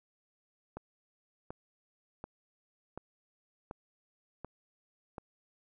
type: click train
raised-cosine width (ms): 1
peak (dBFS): -27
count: 7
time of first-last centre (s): 0.77-5.182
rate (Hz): 1.36
effects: none